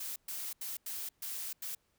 blue noise bursts at uneven times, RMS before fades -40 dBFS, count 6, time 0-0.16 / 0.28-0.53 / 0.61-0.77 / 0.86-1.09 / 1.22-1.53 / 1.62-1.75 s, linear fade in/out 5 ms, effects pink hiss -75 dBFS RMS until 1.98 s

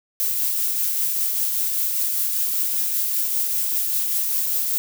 violet noise with tremolo, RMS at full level -21 dBFS, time 0.2-4.78 s, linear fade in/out 0 ms, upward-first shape triangle, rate 5.1 Hz, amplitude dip 30%, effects none

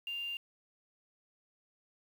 sine tone with quantisation, 2794 Hz, F7, in tune, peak -36 dBFS, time 0.07-0.37 s, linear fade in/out 2 ms, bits 9, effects none

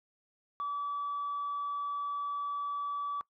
sine tone, 1150 Hz, D6, 37 cents flat, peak -31 dBFS, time 0.6-3.21 s, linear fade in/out 0 ms, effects noise-tail reverb RT60 0.1 s tail -23 dB re dry + tanh soft clip ceiling -29 dBFS

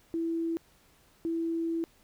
sine tone pair in turn, 330.9 / 330.9 Hz, E4 / E4, +7 / +7 cents, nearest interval unison, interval 0 cents, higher neither, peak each -28 dBFS, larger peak neither, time 0.14-0.57 / 1.25-1.84 s, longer second, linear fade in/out 0 ms, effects pink hiss -63 dBFS RMS until 2.03 s

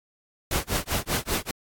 pink noise with tremolo, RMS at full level -24 dBFS, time 0.51-1.51 s, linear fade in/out 2 ms, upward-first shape sine, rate 5.1 Hz, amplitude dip 100%, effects AAC 64 kbps

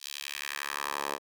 10% pulse tone with high-pass filter sweep, 71.3 Hz, C#2, 49 cents sharp, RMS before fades -36 dBFS, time 0-1.19 s, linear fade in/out 50 ms, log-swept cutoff 4100 to 630 Hz, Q 1.5, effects none

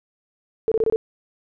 sine tone bursts, 444.4 Hz, A4, 17 cents sharp, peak -16 dBFS, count 5, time 0.68-0.96 s, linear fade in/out 0 ms, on 36 ms, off 25 ms, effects none

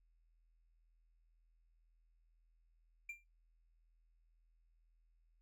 triangle tone with exponential decay, 2375 Hz, D7, 19 cents sharp, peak -39 dBFS, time 3.09-3.24 s, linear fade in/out 5 ms, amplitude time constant 32 ms, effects noise-tail reverb RT60 0.2 s tail -22 dB re dry + added 41 Hz sine -70 dBFS peak until 5.41 s

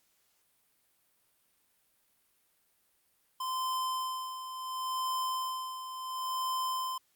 square tone with tremolo, 1033 Hz, C6, 22 cents flat, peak -31 dBFS, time 3.4-6.98 s, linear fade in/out 5 ms, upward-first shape sine, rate 0.71 Hz, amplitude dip 65%, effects white hiss -72 dBFS RMS until 7.15 s + Opus 48 kbps

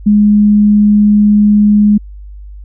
sine tone, 208.1 Hz, G#3, 4 cents sharp, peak -4 dBFS, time 0.06-1.98 s, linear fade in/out 10 ms, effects added 50 Hz sine -27 dBFS peak until 2.64 s

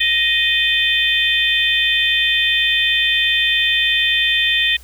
harmonic tone with a mistuned harmonic, 623 Hz, D#5, 2 cents sharp, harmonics 3 / 4 / 5 / 6, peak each -19 / -19 / -19 / -19 dBFS, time 0-4.77 s, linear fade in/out 10 ms, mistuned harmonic 6, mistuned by -93 cents, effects added 60 Hz sine -40 dBFS peak until 4.83 s + white hiss -47 dBFS RMS until 4.83 s

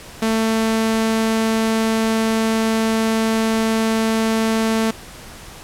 sawtooth tone, 222.8 Hz, A3, 22 cents sharp, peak -12 dBFS, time 0.22-4.91 s, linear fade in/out 5 ms, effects pink hiss -38 dBFS RMS until 5.63 s + low-pass 12000 Hz 12 dB/octave

